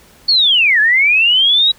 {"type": "linear two-way sweep", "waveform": "sine", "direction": "down then up", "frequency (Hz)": [4500, 1673, 3896], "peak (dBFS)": -8, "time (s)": [0.28, 1.72], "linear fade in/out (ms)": 10, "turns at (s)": 0.8, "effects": ["pink hiss -46 dBFS RMS until 1.78 s"]}